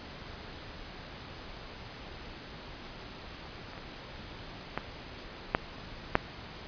clicks, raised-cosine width 0.5 ms, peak -30 / -30 / -15 / -8 / -6 dBFS, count 5, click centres 3.734 / 3.778 / 4.776 / 5.549 / 6.154 s, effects pink hiss -45 dBFS RMS until 6.67 s + resampled to 11025 Hz

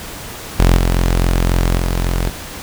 sawtooth tone with level steps, 43.65 Hz, F1, in tune, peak -4 / -8 / -11 dBFS, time 0.59-2.3 s, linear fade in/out 10 ms, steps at 0.76 / 1.77 s, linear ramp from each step 20 ms, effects pink hiss -30 dBFS RMS until 2.62 s

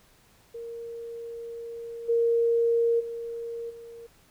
sine tone with level steps, 465.3 Hz, A#4, 3 cents flat, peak -35 / -20 / -32 / -41 dBFS, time 0.54-4.07 s, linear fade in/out 10 ms, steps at 2.08 / 2.99 / 3.69 s, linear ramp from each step 20 ms, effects pink hiss -60 dBFS RMS until 4.3 s

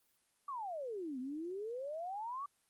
sine exponential two-way sweep, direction down then up, 1174.7 to 246.9 to 1171 Hz, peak -39 dBFS, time 0.48-2.46 s, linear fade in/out 5 ms, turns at 1.19 s, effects white hiss -75 dBFS RMS until 2.69 s + Opus 24 kbps

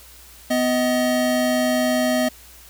square tone pair together, 250 / 630 Hz, B3 / D#5, +21 / +21 cents, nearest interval octave + major third, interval 1600 cents, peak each -21 dBFS, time 0.5-2.29 s, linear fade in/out 10 ms, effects added 60 Hz sine -49 dBFS peak until 2.69 s + white hiss -46 dBFS RMS until 2.69 s

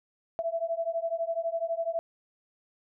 sine beating tone pair, 659.3 / 671.3 Hz, E5 / E5, 0 / +31 cents, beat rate 12 Hz, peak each -31 dBFS, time 0.39-1.99 s, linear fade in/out 0 ms, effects none

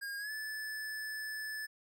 square tone with pitch glide, 1622 to 1738.4 Hz, G#6 to A6, -41 to -21 cents, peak -39 dBFS, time 0.01-1.67 s, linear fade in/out 20 ms, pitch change +120 cents, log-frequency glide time 0.18-0.31 s, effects none

